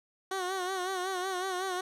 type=tone with vibrato; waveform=15% pulse; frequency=372.1 Hz; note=F#4; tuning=10 cents sharp; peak=-25 dBFS; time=0.31-1.81 s; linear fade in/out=5 ms; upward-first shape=sine; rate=5.4 Hz; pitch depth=68 cents each way; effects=low-pass 11000 Hz 12 dB/octave